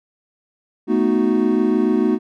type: chord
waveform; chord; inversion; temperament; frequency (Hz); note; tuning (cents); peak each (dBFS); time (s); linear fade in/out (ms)
triangle; B dominant seventh; third; equal; 220 / 246.9 / 311.1 / 370; A3 / B3 / D#4 / F#4; 0 / 0 / 0 / 0; -18; 0.87-2.19; 50
effects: none